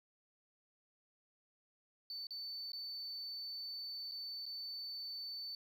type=tone with dropouts; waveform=triangle; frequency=4519 Hz; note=C#8; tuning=33 cents sharp; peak=-40 dBFS; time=2.1-5.55 s; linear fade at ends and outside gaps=1 ms; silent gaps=2.269-2.307 / 2.719-2.732 / 4.113-4.119 / 4.456-4.463 s; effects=tanh soft clip ceiling -38 dBFS